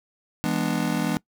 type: chord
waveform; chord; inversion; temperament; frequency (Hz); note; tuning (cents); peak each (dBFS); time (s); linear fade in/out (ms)
square; E dominant seventh; none; just; 164.81 / 206 / 247.2 / 296.7; E3 / G#3 / B3 / D4; 0 / -14 / +2 / +18; -29; 0.44-1.17; 0
effects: noise-tail reverb RT60 0.1 s tail -22 dB re dry

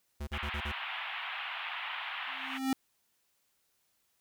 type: tone bursts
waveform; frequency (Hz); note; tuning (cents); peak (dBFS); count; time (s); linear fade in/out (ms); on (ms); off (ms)
square; 73; D2; -10; -36; 5; 0.2-0.72; 10; 72; 40
type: band-pass noise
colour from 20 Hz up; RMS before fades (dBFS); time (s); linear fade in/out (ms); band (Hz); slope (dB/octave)
white; -39; 0.32-2.59; 20; 740 to 3200; 48
type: tone with exponential growth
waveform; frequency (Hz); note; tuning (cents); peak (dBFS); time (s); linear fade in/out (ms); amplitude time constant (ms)
square; 265.1; C4; +23; -26; 2.27-2.73; 2; 98
effects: white hiss -75 dBFS RMS until 4.2 s

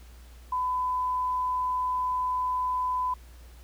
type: tone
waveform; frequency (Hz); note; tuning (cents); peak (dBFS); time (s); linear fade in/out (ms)
sine; 1005; B5; +30; -25; 0.52-3.14; 5
effects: added 60 Hz sine -46 dBFS peak until 3.63 s + pink hiss -57 dBFS RMS until 3.63 s

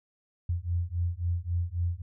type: beating tone pair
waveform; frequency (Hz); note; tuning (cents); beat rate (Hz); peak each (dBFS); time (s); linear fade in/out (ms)
sine; 85.1 / 88.8; F2 / F2; -44 / +29; 3.7; -30; 0.49-2.02; 5
effects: none

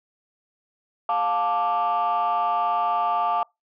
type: chord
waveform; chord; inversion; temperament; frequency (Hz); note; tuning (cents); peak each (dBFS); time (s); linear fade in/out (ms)
sine; D minor; first; just; 704.8 / 881 / 1174.7; F5 / A5 / D6; +16 / +2 / 0; -23; 1.09-3.43; 2
effects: noise-tail reverb RT60 0.2 s tail -26 dB re dry + tanh soft clip ceiling -16 dBFS

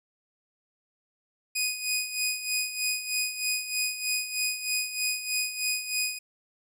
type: tone with tremolo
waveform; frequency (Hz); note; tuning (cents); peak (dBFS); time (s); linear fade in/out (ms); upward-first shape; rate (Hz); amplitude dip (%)
15% pulse; 2489; D#7; 0; -18; 1.55-6.19; 10; sine; 3.2; 70
effects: none

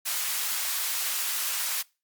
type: high-pass noise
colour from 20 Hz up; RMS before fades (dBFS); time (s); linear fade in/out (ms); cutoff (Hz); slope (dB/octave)
white; -29; 0.05-1.83; 20; 1000; 12
effects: noise-tail reverb RT60 0.3 s tail -24 dB re dry + Opus 48 kbps

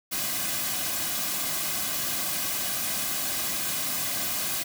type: noise with comb filter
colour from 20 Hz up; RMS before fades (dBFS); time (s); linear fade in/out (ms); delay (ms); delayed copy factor
white; -29; 0.11-4.64; 20; 2.2; -0.65
effects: none

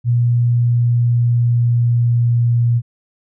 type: tone with pitch glide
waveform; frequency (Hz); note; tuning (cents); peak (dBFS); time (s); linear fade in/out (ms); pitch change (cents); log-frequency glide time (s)
sine; 120 to 118.76; B2 to A#2; -49 to +33; -11; 0.04-2.82; 50; -18; 0.5-2.67
effects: none

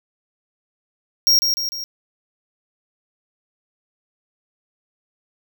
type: tone with echo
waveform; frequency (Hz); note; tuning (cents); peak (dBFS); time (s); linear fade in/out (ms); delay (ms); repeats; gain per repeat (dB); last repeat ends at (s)
square; 5588; F8; 0; -12; 1.27-1.39; 0; 150; 3; -5; 1.84
effects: none

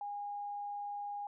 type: tone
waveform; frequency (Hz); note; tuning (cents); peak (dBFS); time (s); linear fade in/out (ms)
sine; 817; G#5; -29; -38; 0.01-1.27; 2
effects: none

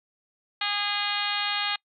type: harmonic tone with a mistuned harmonic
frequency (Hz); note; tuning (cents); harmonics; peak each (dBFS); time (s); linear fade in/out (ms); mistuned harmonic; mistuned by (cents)
410.3; G#4; -21; 2 / 3 / 4 / 5 / 6 / 7 / 8 / 9 / 10; -34 / -34 / -34 / -34 / -34 / -34 / -34 / -34 / -34; 0.61-1.76; 5; 10; +47
effects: noise-tail reverb RT60 0.1 s tail -26 dB re dry

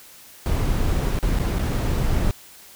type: noise with dropouts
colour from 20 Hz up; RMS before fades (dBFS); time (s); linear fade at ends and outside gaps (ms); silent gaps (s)
brown; -21; 0.46-2.31; 0; 1.188-1.227 / 1.387-1.397 / 1.585-1.593
effects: white hiss -46 dBFS RMS until 2.75 s

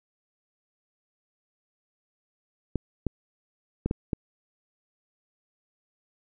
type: clicks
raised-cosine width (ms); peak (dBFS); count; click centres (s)
3; -13; 5; 2.757 / 3.067 / 3.86 / 3.911 / 4.132
effects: none

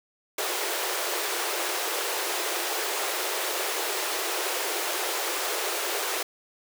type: high-pass noise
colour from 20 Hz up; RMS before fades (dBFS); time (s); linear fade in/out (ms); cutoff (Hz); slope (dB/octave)
pink; -29; 0.38-6.23; 5; 340; 96
effects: none

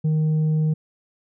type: tone with tanh clipping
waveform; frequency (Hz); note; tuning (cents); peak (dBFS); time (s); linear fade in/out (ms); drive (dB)
sine; 155.56; D#3; 0; -18; 0.04-0.74; 10; 3
effects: none

